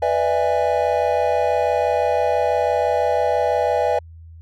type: chord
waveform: triangle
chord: E dominant seventh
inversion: second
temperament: just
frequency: 494.4 / 593.3 / 659.3 / 824.1 Hz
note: B4 / D5 / E5 / G#5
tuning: +2 / +18 / 0 / -14 cents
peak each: -20 dBFS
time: 0.02-3.99 s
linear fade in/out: 5 ms
effects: added 82 Hz sine -38 dBFS peak until 4.41 s